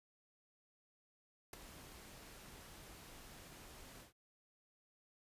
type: noise with ADSR envelope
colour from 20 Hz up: pink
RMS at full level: -44 dBFS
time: 1.53-4.13 s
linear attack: 4 ms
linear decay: 8 ms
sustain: -12 dB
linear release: 130 ms
effects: resampled to 32000 Hz